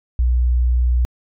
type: tone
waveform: sine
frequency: 61.2 Hz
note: B1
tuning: 15 cents flat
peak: -12 dBFS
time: 0.19-1.05 s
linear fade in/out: 0 ms
effects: tanh soft clip ceiling -8 dBFS